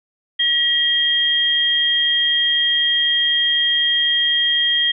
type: tone pair together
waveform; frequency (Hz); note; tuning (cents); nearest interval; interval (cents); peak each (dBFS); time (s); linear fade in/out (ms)
sine; 1918 / 3226; A#6 / G7; +49 / +49; major sixth; 900; -21 / -15; 0.39-4.92; 10
effects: none